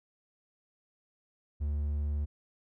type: tone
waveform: triangle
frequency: 73.42 Hz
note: D2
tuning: in tune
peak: -27 dBFS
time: 1.6-2.26 s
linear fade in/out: 20 ms
effects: none